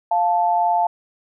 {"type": "tone pair together", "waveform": "sine", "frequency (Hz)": [700, 877.6], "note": ["F5", "A5"], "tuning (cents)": [4, -5], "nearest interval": "major third", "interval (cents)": 391, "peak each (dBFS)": -18, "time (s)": [0.11, 0.87], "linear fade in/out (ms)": 5, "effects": []}